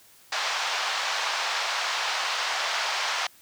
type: band-pass noise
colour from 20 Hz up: pink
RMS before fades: -28 dBFS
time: 0.32-3.27 s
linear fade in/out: 5 ms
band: 760 to 5700 Hz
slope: 24 dB/octave
effects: white hiss -55 dBFS RMS until 3.41 s